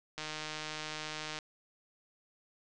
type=click train; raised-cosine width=0.2 ms; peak=-22 dBFS; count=187; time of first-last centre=0.18-1.388 s; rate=154 Hz; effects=resampled to 22050 Hz